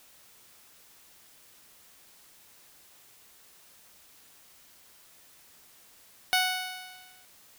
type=tone with exponential decay; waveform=10% pulse; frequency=740 Hz; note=F#5; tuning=in tune; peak=-12 dBFS; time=6.33-7.25 s; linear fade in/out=0 ms; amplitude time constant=200 ms; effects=white hiss -57 dBFS RMS until 7.58 s